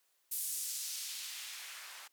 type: noise with band-pass filter sweep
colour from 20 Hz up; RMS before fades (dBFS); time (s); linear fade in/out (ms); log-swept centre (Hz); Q
blue; -42; 0.31-2.08; 10; 11000 to 1100; 0.95
effects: white hiss -75 dBFS RMS until 2.12 s + high-pass 400 Hz 12 dB/octave